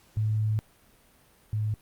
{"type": "tone pair in turn", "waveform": "sine", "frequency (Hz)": [108, 107.13], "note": ["A2", "A2"], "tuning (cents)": [-32, -46], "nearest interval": "unison", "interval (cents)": 14, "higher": "first", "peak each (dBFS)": [-23, -25], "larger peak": "first", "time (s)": [[0.17, 0.59], [1.53, 1.74]], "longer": "first", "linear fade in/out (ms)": 0, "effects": ["pink hiss -60 dBFS RMS until 1.81 s", "Opus 48 kbps"]}